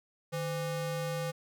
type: ring-modulated tone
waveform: square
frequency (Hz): 332.5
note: E4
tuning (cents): +15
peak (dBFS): -30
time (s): 0.32-1.32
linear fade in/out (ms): 20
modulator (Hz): 179
effects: none